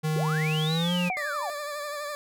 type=tone with pitch glide; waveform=square; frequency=155.56 to 177.66 Hz; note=D#3 to F3; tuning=0 to +30 cents; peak=-25 dBFS; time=0.03-1.1 s; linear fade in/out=20 ms; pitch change=+230 cents; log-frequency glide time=0.66-0.93 s
type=linear two-way sweep; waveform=sine; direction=up then down; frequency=339.3 to 4023 to 638 Hz; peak=-30 dBFS; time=0.16-1.5 s; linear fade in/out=0 ms; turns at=0.73 s
type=tone with exponential decay; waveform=sine; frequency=740 Hz; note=F#5; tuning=in tune; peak=-23 dBFS; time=1.1-1.25 s; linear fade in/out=0 ms; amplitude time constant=32 ms
type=tone with vibrato; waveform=20% pulse; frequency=587 Hz; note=D5; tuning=1 cent flat; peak=-27 dBFS; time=1.17-2.15 s; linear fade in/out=0 ms; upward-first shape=triangle; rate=12 Hz; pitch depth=49 cents each way
effects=none